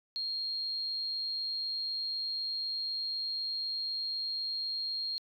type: tone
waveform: triangle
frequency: 4236 Hz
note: C8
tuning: 21 cents sharp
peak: -29 dBFS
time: 0.16-5.18 s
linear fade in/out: 0 ms
effects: tanh soft clip ceiling -31 dBFS